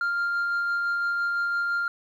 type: tone with tremolo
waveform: sine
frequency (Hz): 1396.9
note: F6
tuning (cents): 0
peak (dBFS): -20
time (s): 0.01-1.88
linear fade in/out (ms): 2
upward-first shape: sine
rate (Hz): 5.9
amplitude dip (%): 25
effects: tanh soft clip ceiling -22 dBFS + 10-bit